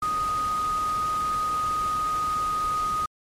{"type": "tone in noise", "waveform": "sine", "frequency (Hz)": 1244.5, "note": "D#6", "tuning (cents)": 0, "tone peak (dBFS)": -23, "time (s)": [0.02, 3.06], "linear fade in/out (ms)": 5, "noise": "pink", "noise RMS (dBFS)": -38, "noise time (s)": [0.02, 3.06], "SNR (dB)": 12, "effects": ["low-pass 11000 Hz 12 dB/octave", "MP3 64 kbps"]}